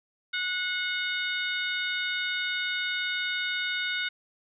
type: harmonic tone with a mistuned harmonic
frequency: 734 Hz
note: F#5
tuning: 14 cents flat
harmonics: 2 / 3 / 4 / 5 / 6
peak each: -31 / -33 / -37 / -34 / -46 dBFS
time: 0.33-4.09 s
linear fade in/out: 10 ms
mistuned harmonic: 3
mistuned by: -25 cents
effects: none